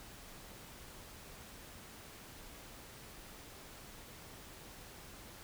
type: silence
effects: pink hiss -53 dBFS RMS until 5.43 s